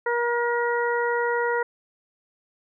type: harmonic tone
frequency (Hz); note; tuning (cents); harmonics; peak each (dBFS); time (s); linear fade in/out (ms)
476; A#4; +36; 1 / 2 / 3 / 4; -24 / -27 / -29 / -30; 0.06-1.63; 5
effects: none